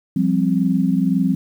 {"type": "chord", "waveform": "sine", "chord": "F suspended second", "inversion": "none", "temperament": "just", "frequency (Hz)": [174.61, 196.44, 261.9], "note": ["F3", "G3", "C4"], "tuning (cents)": [0, 4, 2], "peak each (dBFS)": -19, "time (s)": [0.16, 1.35], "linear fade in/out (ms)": 5, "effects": ["8-bit"]}